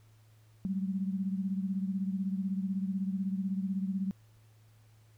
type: beating tone pair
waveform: sine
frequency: 189.6 / 205.6 Hz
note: F#3 / G#3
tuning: +43 / -17 cents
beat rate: 16 Hz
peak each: -31 / -37 dBFS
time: 0.65-4.11 s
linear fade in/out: 0 ms
effects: added 109 Hz sine -58 dBFS peak until 5.17 s + pink hiss -69 dBFS RMS until 5.17 s

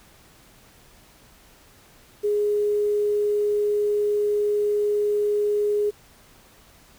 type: tone with quantisation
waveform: sine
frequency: 415.3 Hz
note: G#4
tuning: in tune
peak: -19 dBFS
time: 2.23-5.91 s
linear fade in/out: 20 ms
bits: 8
effects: pink hiss -53 dBFS RMS until 6.98 s

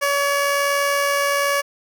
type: tone with amplitude modulation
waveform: 15% pulse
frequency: 566 Hz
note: C#5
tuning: 36 cents sharp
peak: -10 dBFS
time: 0.01-1.62 s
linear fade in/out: 20 ms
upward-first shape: sine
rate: 81 Hz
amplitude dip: 25%
effects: none

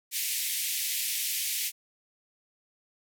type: band-pass noise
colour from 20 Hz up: white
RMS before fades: -31 dBFS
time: 0.11-1.72 s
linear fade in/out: 50 ms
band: 2000 to 16000 Hz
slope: 48 dB/octave
effects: none

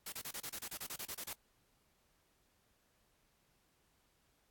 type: noise bursts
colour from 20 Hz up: white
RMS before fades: -44 dBFS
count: 14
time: 0.06-1.332 s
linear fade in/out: 5 ms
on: 63 ms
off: 30 ms
effects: pink hiss -75 dBFS RMS until 4.5 s + AAC 64 kbps

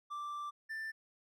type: tone pair in turn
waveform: triangle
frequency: 1174.7 / 1775.7 Hz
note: D6 / A6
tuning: 0 / +15 cents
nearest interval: perfect fifth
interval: 715 cents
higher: second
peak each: -37 / -37 dBFS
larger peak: neither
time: 0.1-0.51 / 0.69-0.92 s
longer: first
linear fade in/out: 20 ms
effects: none

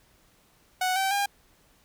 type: tone with pitch steps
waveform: sawtooth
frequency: 740 / 771.9 / 805.1 Hz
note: F#5 / G5 / G5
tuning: 0 / -27 / +46 cents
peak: -20 dBFS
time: 0.81-1.26 s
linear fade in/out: 5 ms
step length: 150 ms
effects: pink hiss -62 dBFS RMS until 1.84 s

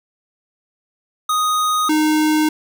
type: tone pair in turn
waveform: square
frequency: 1245 / 307.9 Hz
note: D#6 / D#4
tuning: +1 / -18 cents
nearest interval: 2 octaves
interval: 2419 cents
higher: first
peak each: -16 / -14 dBFS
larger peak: second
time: 1.29-1.89 / 1.89-2.49 s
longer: neither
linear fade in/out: 5 ms
effects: none

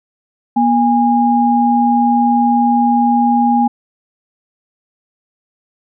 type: tone pair together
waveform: sine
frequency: 240.1 / 819.3 Hz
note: B3 / G#5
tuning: -49 / -24 cents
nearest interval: octave + major sixth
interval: 2125 cents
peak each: -12 dBFS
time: 0.56-3.68 s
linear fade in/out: 10 ms
effects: none

